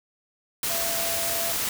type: tone in noise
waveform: sine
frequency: 672 Hz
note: E5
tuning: 33 cents sharp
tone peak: -32 dBFS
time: 0.7-1.52 s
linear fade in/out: 2 ms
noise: white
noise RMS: -27 dBFS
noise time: 0.63-1.69 s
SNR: -8 dB
effects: none